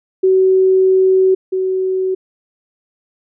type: tone pair in turn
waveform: sine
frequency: 377.3 / 375.8 Hz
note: F#4 / F#4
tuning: +34 / +27 cents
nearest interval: unison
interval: 7 cents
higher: first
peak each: -8 / -14 dBFS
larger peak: first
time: 0.23-1.35 / 1.52-2.15 s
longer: first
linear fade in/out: 10 ms
effects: none